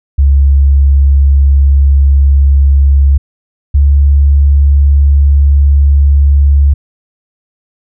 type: tone pair in turn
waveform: sine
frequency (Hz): 69.3 / 70.63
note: C#2 / C#2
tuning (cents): 0 / +33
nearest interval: unison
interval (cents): 33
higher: second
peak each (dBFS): -3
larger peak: neither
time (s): 0.18-3.18 / 3.74-6.74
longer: neither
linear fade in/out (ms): 10
effects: none